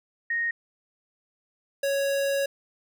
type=tone pair in turn; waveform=sine / square; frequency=1862 / 554.8 Hz; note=A#6 / C#5; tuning=-2 / +1 cents; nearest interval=octave + major sixth; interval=2097 cents; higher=first; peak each=-24 / -24 dBFS; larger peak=neither; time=0.3-0.51 / 1.83-2.46 s; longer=second; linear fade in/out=5 ms; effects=none